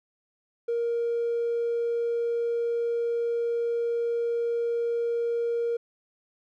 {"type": "tone", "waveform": "triangle", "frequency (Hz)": 468.8, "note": "A#4", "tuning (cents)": 10, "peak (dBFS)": -21, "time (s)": [0.68, 5.77], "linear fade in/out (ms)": 10, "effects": ["tanh soft clip ceiling -21 dBFS"]}